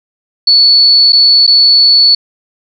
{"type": "tone with dropouts", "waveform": "sine", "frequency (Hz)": 4435, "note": "C#8", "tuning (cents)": 0, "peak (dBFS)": -3, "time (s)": [0.47, 2.15], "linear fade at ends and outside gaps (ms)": 5, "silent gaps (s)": [[1.123, 1.129], [1.467, 1.475]], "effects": []}